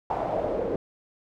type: noise with band-pass filter sweep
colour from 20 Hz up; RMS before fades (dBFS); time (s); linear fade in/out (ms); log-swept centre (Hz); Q
brown; -28; 0.1-0.76; 2; 820 to 450; 4.4
effects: none